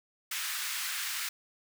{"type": "high-pass noise", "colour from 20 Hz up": "pink", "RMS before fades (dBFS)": -35, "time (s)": [0.31, 1.29], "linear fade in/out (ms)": 5, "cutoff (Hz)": 1400, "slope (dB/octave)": 24, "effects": []}